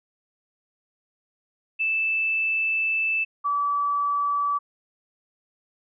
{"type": "tone pair in turn", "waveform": "sine", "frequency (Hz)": [2637, 1151.1], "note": ["E7", "D6"], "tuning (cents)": [0, -35], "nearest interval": "octave + major second", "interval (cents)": 1435, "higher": "first", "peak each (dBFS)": -21, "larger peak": "neither", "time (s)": [[1.79, 3.25], [3.44, 4.59]], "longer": "first", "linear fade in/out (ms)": 20, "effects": []}